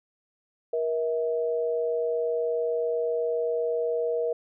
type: tone pair together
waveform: sine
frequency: 473.8 / 645.5 Hz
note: A#4 / E5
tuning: +28 / -37 cents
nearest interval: perfect fourth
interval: 535 cents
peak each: -25 / -30 dBFS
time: 0.73-4.33 s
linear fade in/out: 5 ms
effects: none